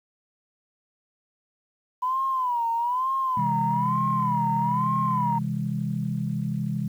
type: tone with vibrato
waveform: sine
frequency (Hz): 992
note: B5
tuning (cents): +7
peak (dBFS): -22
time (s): 2.02-5.39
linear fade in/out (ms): 10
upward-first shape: sine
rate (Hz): 1.1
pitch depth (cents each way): 130
type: chord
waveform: sine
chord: C augmented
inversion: none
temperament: just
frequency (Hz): 130.81 / 163.52 / 204.4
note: C3 / E3 / G#3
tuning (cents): 0 / -14 / -27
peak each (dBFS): -29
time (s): 3.37-6.88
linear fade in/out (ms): 5
effects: tanh soft clip ceiling -13 dBFS + 9-bit